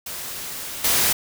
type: noise with level steps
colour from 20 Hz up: white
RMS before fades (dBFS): -32 / -19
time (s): 0.06-1.13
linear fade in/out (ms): 5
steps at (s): 0.84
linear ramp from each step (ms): 5
effects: none